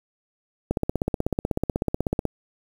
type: click train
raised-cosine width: 2 ms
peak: -9 dBFS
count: 26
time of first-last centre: 0.71-2.253 s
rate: 16.2 Hz
effects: 7-bit